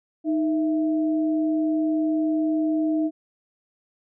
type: tone pair together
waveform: sine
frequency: 311.7 / 661.6 Hz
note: D#4 / E5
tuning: +3 / +6 cents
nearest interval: octave + minor second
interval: 1303 cents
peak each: -20 / -31 dBFS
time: 0.24-3.11 s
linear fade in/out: 50 ms
effects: none